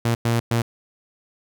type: tone bursts at uneven times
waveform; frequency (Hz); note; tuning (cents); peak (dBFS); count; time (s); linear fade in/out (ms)
sawtooth; 116.8; A#2; +4; -14; 3; 0.05-0.15 / 0.25-0.4 / 0.51-0.62; 5
effects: none